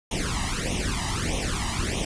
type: noise with flanger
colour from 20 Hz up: pink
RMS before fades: -27 dBFS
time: 0.11-2.05 s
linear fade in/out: 5 ms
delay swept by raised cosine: 0.32 to 1.04 ms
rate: 1.6 Hz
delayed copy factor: +0.9
effects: resampled to 22050 Hz